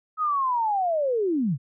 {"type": "linear sweep", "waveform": "sine", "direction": "down", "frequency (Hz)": [1282, 116.54], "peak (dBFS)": -21, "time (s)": [0.17, 1.58], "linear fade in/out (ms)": 50, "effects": []}